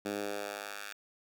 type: tone with high-pass filter sweep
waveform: 10% pulse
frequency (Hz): 102.1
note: G#2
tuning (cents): -29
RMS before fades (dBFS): -39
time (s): 0.05-0.93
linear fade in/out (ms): 5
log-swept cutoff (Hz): 240 to 1700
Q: 1.1
effects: none